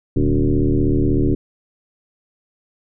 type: tone with frequency modulation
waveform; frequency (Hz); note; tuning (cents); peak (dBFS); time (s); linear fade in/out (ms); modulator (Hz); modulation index
sine; 130.81; C3; 0; -13; 0.16-1.35; 5; 76.2; 3.3
effects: none